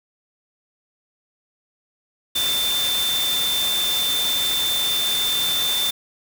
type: tone in noise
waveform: sine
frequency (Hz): 3558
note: A7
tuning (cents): +19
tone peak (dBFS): -20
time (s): 2.35-5.91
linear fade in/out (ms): 10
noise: white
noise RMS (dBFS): -26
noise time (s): 2.35-5.91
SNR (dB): +3
effects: none